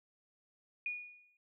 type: tone with exponential decay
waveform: sine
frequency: 2451 Hz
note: D#7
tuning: 27 cents flat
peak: -33 dBFS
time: 0.86-1.37 s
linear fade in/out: 2 ms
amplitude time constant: 110 ms
effects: none